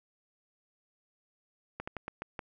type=slowing click train; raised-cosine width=0.5 ms; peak=-22 dBFS; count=6; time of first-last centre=1.8-2.392 s; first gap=75 ms; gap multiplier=1.23; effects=none